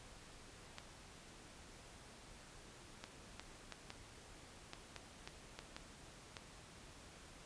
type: clicks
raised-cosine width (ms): 0.2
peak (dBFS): -29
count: 11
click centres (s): 0.784 / 3.04 / 3.396 / 3.723 / 3.904 / 4.734 / 4.963 / 5.275 / 5.59 / 5.765 / 6.368
effects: pink hiss -58 dBFS RMS until 7.45 s + resampled to 22050 Hz